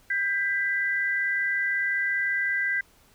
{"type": "tone pair together", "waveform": "sine", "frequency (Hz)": [1589, 1985.5], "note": ["G6", "B6"], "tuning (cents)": [23, 9], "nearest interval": "major third", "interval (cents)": 386, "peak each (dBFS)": -26, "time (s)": [0.1, 2.81], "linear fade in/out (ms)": 5, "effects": ["pink hiss -59 dBFS RMS until 3.14 s"]}